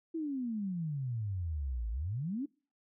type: exponential two-way sweep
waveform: sine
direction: down then up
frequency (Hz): 335.6 to 53.2 to 303.6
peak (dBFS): -33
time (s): 0.14-2.46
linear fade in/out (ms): 10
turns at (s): 1.9
effects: noise-tail reverb RT60 0.4 s tail -26 dB re dry